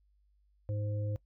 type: harmonic tone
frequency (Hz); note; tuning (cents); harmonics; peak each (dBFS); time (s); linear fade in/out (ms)
104.3; G#2; +8; 1 / 3 / 5; -32 / -48 / -43; 0.69-1.16; 0
effects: noise-tail reverb RT60 0.1 s tail -19 dB re dry + added 50 Hz sine -66 dBFS peak until 1.25 s